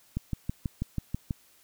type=click train; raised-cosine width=5 ms; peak=-17 dBFS; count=8; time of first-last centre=0.17-1.308 s; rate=6.15 Hz; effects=white hiss -61 dBFS RMS until 1.63 s